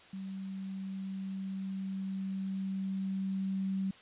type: tone with level ramp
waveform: sine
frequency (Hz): 192.1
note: G3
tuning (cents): -35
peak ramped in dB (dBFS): -38 to -30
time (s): 0.13-3.91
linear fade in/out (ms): 5
effects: white hiss -56 dBFS RMS until 4.01 s + resampled to 8000 Hz